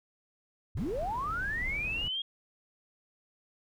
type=linear sweep; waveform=sine; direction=up; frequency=63.9 to 3286 Hz; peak=-31 dBFS; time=0.75-2.22 s; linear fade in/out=5 ms
type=noise; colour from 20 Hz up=brown; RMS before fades=-40 dBFS; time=0.77-2.08 s; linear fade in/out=2 ms
effects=none